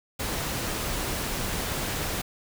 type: noise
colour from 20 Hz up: pink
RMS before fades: -30 dBFS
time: 0.19-2.22 s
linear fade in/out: 10 ms
effects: none